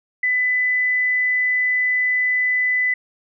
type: tone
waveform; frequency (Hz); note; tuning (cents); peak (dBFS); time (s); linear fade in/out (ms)
sine; 2000; B6; +21; -16; 0.23-2.94; 5
effects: none